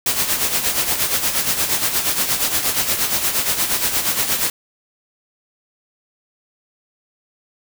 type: noise with tremolo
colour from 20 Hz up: white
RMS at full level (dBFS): -17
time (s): 0.06-4.5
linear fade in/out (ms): 2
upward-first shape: sine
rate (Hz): 8.5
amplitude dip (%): 60
effects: none